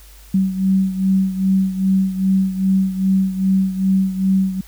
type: beating tone pair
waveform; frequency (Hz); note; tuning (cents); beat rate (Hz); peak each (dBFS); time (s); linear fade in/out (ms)
sine; 190.3 / 192.8; F#3 / G3; +49 / -28; 2.5; -15 / -20; 0.34-4.61; 5
effects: added 50 Hz sine -41 dBFS peak until 4.67 s + white hiss -47 dBFS RMS until 4.67 s